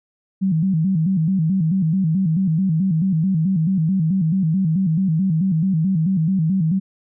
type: tone with vibrato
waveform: sine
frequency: 174.61 Hz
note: F3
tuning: in tune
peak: -15 dBFS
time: 0.41-6.8 s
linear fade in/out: 20 ms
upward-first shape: square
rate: 4.6 Hz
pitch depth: 160 cents each way
effects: none